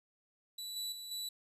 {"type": "tone with level steps", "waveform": "sawtooth", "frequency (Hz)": 3951, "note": "B7", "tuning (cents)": 0, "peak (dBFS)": [-38, -34, -41, -35], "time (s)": [0.58, 1.29], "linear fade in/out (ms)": 5, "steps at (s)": [0.76, 0.92, 1.11], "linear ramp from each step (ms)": 5, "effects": ["resampled to 32000 Hz", "12-bit"]}